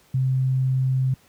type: tone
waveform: sine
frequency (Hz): 130.81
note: C3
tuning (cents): 0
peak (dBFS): -18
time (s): 0.14-1.14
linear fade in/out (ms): 5
effects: pink hiss -57 dBFS RMS until 1.28 s + high-pass 60 Hz 12 dB/octave